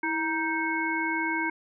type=harmonic tone with a mistuned harmonic; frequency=313.2 Hz; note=D#4; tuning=11 cents sharp; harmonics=1 / 3 / 5 / 7; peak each=-31 / -31 / -31 / -31 dBFS; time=0.03-1.5 s; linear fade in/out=5 ms; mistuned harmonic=1; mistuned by=+64 cents; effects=none